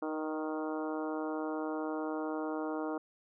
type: harmonic tone with a mistuned harmonic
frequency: 155.56 Hz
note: D#3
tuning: in tune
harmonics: 2 / 3 / 4 / 5 / 6 / 7 / 8 / 9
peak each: -36 / -40 / -42 / -44 / -46 / -47 / -48 / -49 dBFS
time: 0.02-2.98 s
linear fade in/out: 5 ms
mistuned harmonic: 3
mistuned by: +16 cents
effects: none